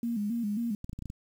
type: tone with vibrato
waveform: sine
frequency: 220 Hz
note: A3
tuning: in tune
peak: -28 dBFS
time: 0.03-0.75 s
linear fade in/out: 2 ms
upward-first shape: square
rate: 3.7 Hz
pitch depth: 110 cents each way
type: clicks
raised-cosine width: 5 ms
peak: -26 dBFS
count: 7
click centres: 0.844 / 0.895 / 0.931 / 0.99 / 1.023 / 1.057 / 1.101 s
effects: 9-bit